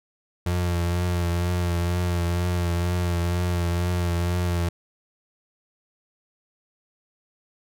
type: tone with vibrato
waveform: 35% pulse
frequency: 87.4 Hz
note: F2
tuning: 2 cents sharp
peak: -20 dBFS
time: 0.46-4.69 s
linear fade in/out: 5 ms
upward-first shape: triangle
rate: 2.1 Hz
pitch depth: 38 cents each way
effects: none